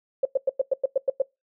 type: tone bursts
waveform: sine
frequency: 537 Hz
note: C5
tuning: 45 cents sharp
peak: -17 dBFS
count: 9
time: 0.23-1.221 s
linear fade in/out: 5 ms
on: 23 ms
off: 98 ms
effects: noise-tail reverb RT60 0.2 s tail -23 dB re dry